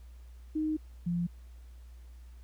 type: tone pair in turn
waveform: sine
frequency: 310 / 173.28 Hz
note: D#4 / F3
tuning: -6 / -13 cents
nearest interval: minor seventh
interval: 1007 cents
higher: first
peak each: -28 dBFS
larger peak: neither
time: 0.55-0.77 / 1.06-1.27 s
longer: first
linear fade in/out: 10 ms
effects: added 60 Hz sine -47 dBFS peak until 2.43 s + pink hiss -67 dBFS RMS until 2.43 s